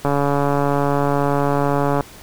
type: click train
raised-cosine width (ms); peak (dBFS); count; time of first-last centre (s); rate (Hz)
1; -5; 279; 0.05-2.008; 142
effects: pink hiss -41 dBFS RMS until 2.22 s